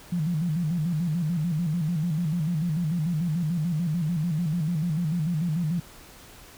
sine tone with vibrato, 163.6 Hz, E3, 13 cents flat, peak -23 dBFS, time 0.12-5.8 s, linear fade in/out 5 ms, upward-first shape square, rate 6.8 Hz, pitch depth 120 cents each way, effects pink hiss -48 dBFS RMS until 6.57 s

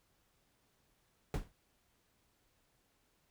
brown noise with exponential decay, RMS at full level -30 dBFS, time 1.34-1.52 s, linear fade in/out 1 ms, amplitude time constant 38 ms, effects pink hiss -75 dBFS RMS until 3.3 s

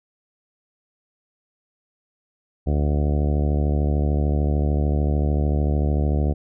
harmonic tone, 73.42 Hz, D2, in tune, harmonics 1 / 2 / 3 / 4 / 5 / 6 / 7 / 8 / 9 / 10, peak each -19 / -25 / -29 / -31 / -33 / -35 / -36 / -37 / -38 / -39 dBFS, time 2.66-6.34 s, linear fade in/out 20 ms, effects none

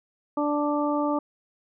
harmonic tone, 293.7 Hz, D4, in tune, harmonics 1 / 2 / 3 / 4, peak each -25 / -28 / -30 / -31 dBFS, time 0.37-1.19 s, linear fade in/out 5 ms, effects none

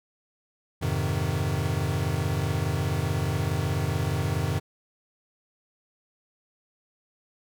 square chord, F minor seventh, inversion none, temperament equal, 87.31 / 103.83 / 130.81 / 155.56 Hz, F2 / Ab2 / C3 / Eb3, 0 / 0 / 0 / 0 cents, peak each -31 dBFS, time 0.81-4.6 s, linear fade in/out 20 ms, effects none

